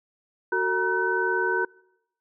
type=tone cluster; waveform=sine; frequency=371.2 / 452.9 / 951 / 1515 Hz; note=F#4 / A#4 / A#5 / F#6; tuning=+6 / -50 / +34 / +40 cents; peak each=-26 / -30 / -28 / -25 dBFS; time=0.52-1.65 s; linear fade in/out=5 ms; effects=noise-tail reverb RT60 0.8 s tail -25 dB re dry